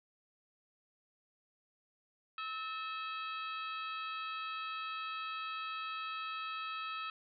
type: harmonic tone with a mistuned harmonic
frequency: 648 Hz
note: E5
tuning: 30 cents flat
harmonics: 2 / 3 / 4 / 5 / 6 / 7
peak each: -40 / -52 / -45 / -50 / -50 / -59 dBFS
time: 2.38-7.1 s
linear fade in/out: 2 ms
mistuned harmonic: 3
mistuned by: -140 cents
effects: none